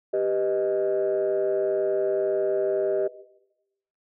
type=chord; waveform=sine; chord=G augmented; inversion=none; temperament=equal; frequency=392 / 493.9 / 622.3 Hz; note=G4 / B4 / D#5; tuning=0 / 0 / 0 cents; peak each=-23 / -28 / -24 dBFS; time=0.13-3.08 s; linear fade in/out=10 ms; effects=noise-tail reverb RT60 0.9 s tail -17 dB re dry + tanh soft clip ceiling -16 dBFS